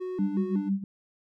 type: tone with vibrato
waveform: triangle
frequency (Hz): 330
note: E4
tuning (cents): +2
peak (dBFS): -29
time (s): 0-0.7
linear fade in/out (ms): 20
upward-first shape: square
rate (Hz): 2.7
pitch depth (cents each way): 190
type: tone with tremolo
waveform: sine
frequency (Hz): 196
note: G3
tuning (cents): 0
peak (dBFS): -22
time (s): 0.19-0.84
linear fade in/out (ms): 2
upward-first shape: sine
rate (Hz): 6.1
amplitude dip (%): 85
effects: none